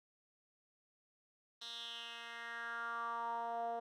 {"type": "tone with band-pass filter sweep", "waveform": "10% pulse", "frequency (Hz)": 233.2, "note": "A#3", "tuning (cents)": 1, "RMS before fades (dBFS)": -43, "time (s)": [1.61, 3.8], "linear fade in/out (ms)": 10, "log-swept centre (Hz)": [4100, 610], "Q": 4.4, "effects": []}